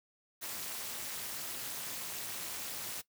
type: noise with amplitude modulation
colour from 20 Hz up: white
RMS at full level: -37 dBFS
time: 0.41-3.02 s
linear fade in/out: 20 ms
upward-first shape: sine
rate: 289 Hz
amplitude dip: 90%
effects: noise-tail reverb RT60 0.1 s tail -18 dB re dry + high-pass 80 Hz 12 dB/octave